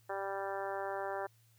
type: harmonic tone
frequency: 196 Hz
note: G3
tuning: in tune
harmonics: 2 / 3 / 4 / 5 / 6 / 7 / 8 / 9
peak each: -42 / -41 / -41 / -45 / -49 / -48 / -48 / -50 dBFS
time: 0.09-1.27 s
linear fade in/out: 10 ms
effects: added 113 Hz sine -65 dBFS peak until 1.58 s + white hiss -71 dBFS RMS until 1.58 s